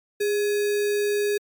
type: tone with sample-and-hold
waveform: sine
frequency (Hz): 411.7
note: G#4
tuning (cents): -15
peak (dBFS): -20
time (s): 0.2-1.38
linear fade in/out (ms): 10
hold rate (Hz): 2100
effects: MP3 96 kbps